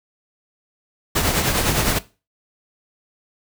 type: noise with tremolo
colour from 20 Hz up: pink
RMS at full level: -17 dBFS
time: 1.15-1.99 s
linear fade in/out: 10 ms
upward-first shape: triangle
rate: 9.8 Hz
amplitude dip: 55%
effects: noise-tail reverb RT60 0.3 s tail -18 dB re dry